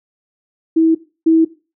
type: tone pair in turn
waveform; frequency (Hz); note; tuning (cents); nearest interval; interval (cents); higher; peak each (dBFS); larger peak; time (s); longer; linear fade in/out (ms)
sine; 324.2 / 324.2; E4 / E4; -29 / -29; unison; 0; neither; -8 / -7; second; 0.76-0.95 / 1.26-1.45; neither; 10
effects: noise-tail reverb RT60 0.3 s tail -17 dB re dry